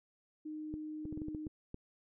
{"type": "tone", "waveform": "sine", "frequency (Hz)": 307.5, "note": "D#4", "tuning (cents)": -20, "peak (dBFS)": -40, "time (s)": [0.45, 1.48], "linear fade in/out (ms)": 10}
{"type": "clicks", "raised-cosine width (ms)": 3, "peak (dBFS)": -30, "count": 9, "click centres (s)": [0.74, 1.054, 1.126, 1.175, 1.218, 1.284, 1.348, 1.468, 1.744]}
{"effects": []}